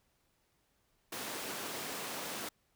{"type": "high-pass noise", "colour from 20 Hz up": "pink", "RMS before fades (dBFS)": -41, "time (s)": [1.12, 2.49], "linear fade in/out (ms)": 5, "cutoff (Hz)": 270, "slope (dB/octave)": 12, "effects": ["pink hiss -75 dBFS RMS until 2.75 s"]}